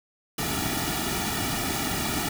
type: noise with comb filter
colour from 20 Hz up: pink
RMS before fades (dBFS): -28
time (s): 0.38-2.29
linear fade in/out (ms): 5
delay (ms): 1.9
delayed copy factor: -0.85
effects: none